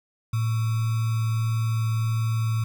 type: tone with sample-and-hold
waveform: sine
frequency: 112.3 Hz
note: A2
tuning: 36 cents sharp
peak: -21 dBFS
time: 0.33-2.64 s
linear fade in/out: 5 ms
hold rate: 1225 Hz
effects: none